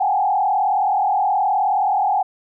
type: tone with frequency modulation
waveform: sine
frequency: 793 Hz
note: G5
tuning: 20 cents sharp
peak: -15 dBFS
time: 0-2.23 s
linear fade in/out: 10 ms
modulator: 39 Hz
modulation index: 1.6
effects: none